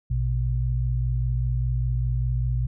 sine tone pair together, 58.44 / 123.47 Hz, A#1 / B2, +5 / 0 cents, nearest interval octave + minor second, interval 1295 cents, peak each -24 dBFS, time 0.1-2.67 s, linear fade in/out 10 ms, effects none

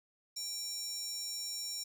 square tone with high-pass filter, 788 Hz, G5, 9 cents sharp, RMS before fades -40 dBFS, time 0.36-1.84 s, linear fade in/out 10 ms, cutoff 6000 Hz, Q 7.9, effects none

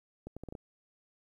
accelerating click train, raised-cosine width 2 ms, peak -29 dBFS, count 6, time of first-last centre 0.27-0.552 s, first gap 96 ms, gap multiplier 0.73, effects 11-bit

